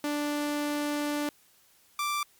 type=tone pair in turn; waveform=sawtooth; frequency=293.7 / 1174.8 Hz; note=D4 / D6; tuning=0 / 0 cents; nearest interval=2 octaves; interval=2400 cents; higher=second; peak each=-24 dBFS; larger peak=neither; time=0.04-1.29 / 1.99-2.23 s; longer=first; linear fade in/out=2 ms; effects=white hiss -62 dBFS RMS until 2.39 s + MP3 96 kbps